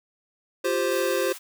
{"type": "chord", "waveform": "square", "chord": "F suspended second", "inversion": "none", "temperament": "equal", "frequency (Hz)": [349.2, 392, 523.3], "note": ["F4", "G4", "C5"], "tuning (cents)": [0, 0, 0], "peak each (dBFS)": [-29, -28, -26], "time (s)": [0.64, 1.33], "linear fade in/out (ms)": 10}
{"type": "high-pass noise", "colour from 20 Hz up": "white", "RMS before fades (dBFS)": -40, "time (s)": [0.9, 1.39], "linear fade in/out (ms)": 20, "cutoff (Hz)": 730, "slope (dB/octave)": 24}
{"effects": []}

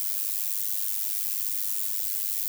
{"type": "noise with amplitude modulation", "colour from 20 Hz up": "violet", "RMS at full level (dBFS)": -25, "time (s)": [0, 2.48], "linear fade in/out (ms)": 0, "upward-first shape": "sine", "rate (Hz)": 101, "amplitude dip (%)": 85, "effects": []}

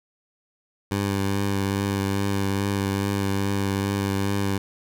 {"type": "tone with vibrato", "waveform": "15% pulse", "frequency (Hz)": 99, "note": "G2", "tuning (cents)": 18, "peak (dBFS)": -16, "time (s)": [0.91, 4.58], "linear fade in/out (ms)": 5, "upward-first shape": "triangle", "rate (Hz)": 2.4, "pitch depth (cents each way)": 23, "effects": []}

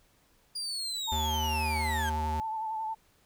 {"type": "linear sweep", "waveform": "35% pulse", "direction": "down", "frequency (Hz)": [4842, 1550], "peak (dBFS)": -31, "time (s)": [0.55, 2.1], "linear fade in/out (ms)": 10}
{"type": "tone with vibrato", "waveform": "sine", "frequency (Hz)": 880, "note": "A5", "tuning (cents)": 0, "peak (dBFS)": -31, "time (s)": [1.07, 2.95], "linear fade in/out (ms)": 20, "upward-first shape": "triangle", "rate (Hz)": 11, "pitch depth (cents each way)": 42}
{"type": "tone", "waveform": "square", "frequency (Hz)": 77.1, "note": "D#2", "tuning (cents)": -15, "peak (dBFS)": -32, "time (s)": [1.12, 2.4], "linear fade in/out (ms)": 0}
{"effects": ["pink hiss -66 dBFS RMS until 3.25 s"]}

